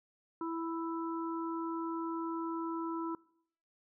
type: harmonic tone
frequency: 330 Hz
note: E4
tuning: 2 cents sharp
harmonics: 1 / 3 / 4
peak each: -36 / -41 / -44 dBFS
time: 0.41-3.15 s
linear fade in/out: 2 ms
effects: noise-tail reverb RT60 0.7 s tail -24 dB re dry